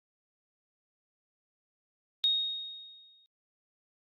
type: tone with exponential decay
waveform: sine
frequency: 3733 Hz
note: A#7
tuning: 2 cents sharp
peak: -22 dBFS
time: 2.24-3.26 s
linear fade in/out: 0 ms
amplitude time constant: 220 ms
effects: Opus 48 kbps